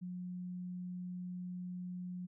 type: tone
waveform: sine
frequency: 180 Hz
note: F#3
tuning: 47 cents flat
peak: -40 dBFS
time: 0.01-2.27 s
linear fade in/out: 20 ms
effects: none